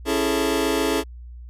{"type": "chord", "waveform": "sawtooth", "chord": "A major seventh", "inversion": "first", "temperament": "just", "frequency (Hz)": [275, 330, 412.5, 440], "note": ["C#4", "E4", "G#4", "A4"], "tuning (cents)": [-14, 2, -12, 0], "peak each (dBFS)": -21, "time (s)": [0.05, 1.04], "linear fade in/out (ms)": 50, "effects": ["added 60 Hz sine -36 dBFS peak until 1.49 s", "resampled to 32000 Hz"]}